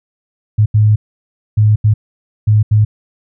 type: tone bursts at uneven times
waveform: sine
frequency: 106.7 Hz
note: G#2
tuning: 47 cents sharp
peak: -6 dBFS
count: 6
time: 0.58-0.66 / 0.74-0.96 / 1.57-1.76 / 1.84-1.94 / 2.47-2.63 / 2.71-2.85 s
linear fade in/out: 10 ms
effects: none